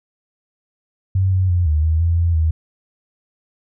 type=tone with pitch steps; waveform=sine; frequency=94.9 / 93.3 / 88.2 / 76.4 / 79.7 / 84.2 / 84.8 / 79.8 Hz; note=F#2 / F#2 / F2 / D#2 / D#2 / E2 / E2 / D#2; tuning=+44 / +15 / +18 / -31 / +42 / +37 / +50 / +44 cents; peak=-13 dBFS; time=1.15-2.51 s; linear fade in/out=5 ms; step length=170 ms; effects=none